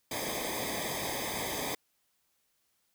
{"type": "noise with comb filter", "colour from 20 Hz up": "pink", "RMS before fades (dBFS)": -35, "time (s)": [0.11, 1.75], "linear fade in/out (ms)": 5, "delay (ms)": 0.71, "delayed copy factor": -0.95, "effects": ["white hiss -75 dBFS RMS until 2.94 s"]}